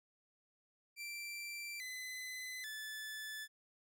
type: tone with pitch steps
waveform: sawtooth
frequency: 2349 / 2021 / 1739.5 Hz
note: D7 / B6 / A6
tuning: 0 / +39 / -20 cents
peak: -40 dBFS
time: 0.96-3.48 s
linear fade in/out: 50 ms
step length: 840 ms
effects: none